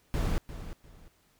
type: noise with echo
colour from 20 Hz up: brown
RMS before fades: -28 dBFS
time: 0.14-0.38 s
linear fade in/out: 0 ms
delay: 350 ms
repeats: 2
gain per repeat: -12 dB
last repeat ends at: 1.08 s
effects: pink hiss -67 dBFS RMS until 1.39 s